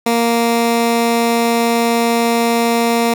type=tone; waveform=15% pulse; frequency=233.1 Hz; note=A#3; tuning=in tune; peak=-6 dBFS; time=0.06-3.14 s; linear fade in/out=5 ms; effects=none